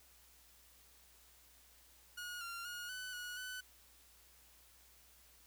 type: tone with pitch steps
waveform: sawtooth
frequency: 1444 / 1384 / 1438 / 1500 / 1458 / 1500 Hz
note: F#6 / F6 / F#6 / F#6 / F#6 / F#6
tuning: -43 / -16 / -50 / +23 / -26 / +23 cents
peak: -40 dBFS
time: 2.17-3.61 s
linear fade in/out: 10 ms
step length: 240 ms
effects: added 60 Hz sine -70 dBFS peak until 5.46 s + white hiss -65 dBFS RMS until 5.46 s